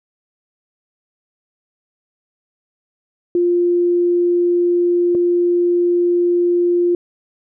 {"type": "tone pair in turn", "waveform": "sine", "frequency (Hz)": [350, 350], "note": ["F4", "F4"], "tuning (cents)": [4, 4], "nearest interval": "unison", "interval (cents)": 0, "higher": "neither", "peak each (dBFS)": -12, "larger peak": "neither", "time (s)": [[3.35, 5.15], [5.15, 6.95]], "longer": "neither", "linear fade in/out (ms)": 2, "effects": []}